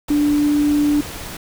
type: tone in noise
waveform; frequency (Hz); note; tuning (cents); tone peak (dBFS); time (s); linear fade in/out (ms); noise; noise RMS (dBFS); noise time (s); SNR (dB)
sine; 293.7; D4; 0; -13; 0.1-1.01; 5; pink; -31; 0.08-1.37; +15
effects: none